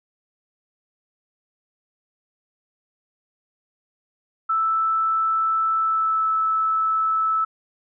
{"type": "tone with pitch glide", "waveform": "sine", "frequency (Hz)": [1318.5, 1308.6], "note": ["E6", "E6"], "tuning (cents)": [0, -13], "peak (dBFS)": -18, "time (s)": [4.49, 7.45], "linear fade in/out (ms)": 10, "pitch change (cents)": -13, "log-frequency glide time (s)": [5.77, 6.28], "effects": []}